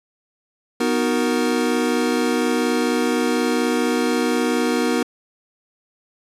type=chord; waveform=square; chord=B major seventh; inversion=none; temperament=equal; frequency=246.9 / 311.1 / 370 / 466.2 Hz; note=B3 / D#4 / F#4 / A#4; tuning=0 / 0 / 0 / 0 cents; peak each=-22 / -25 / -26 / -24 dBFS; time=0.8-5.03 s; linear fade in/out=5 ms; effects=low-pass 11000 Hz 12 dB/octave